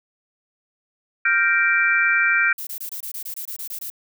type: chord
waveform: sine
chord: G minor seventh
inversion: third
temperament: equal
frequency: 1396.9 / 1568 / 1864.7 / 2349 Hz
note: F6 / G6 / Bb6 / D7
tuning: 0 / 0 / 0 / 0 cents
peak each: -21 / -20 / -24 / -20 dBFS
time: 1.25-2.53 s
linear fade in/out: 5 ms
type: noise bursts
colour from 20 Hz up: violet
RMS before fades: -31 dBFS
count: 12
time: 2.58-3.901 s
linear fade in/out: 5 ms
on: 89 ms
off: 23 ms
effects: none